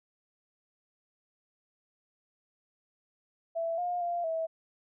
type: tone with pitch steps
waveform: sine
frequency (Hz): 664 / 710 / 694 / 650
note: E5 / F5 / F5 / E5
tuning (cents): +12 / +28 / -11 / -24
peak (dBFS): -29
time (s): 3.55-4.47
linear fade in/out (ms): 20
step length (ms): 230
effects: none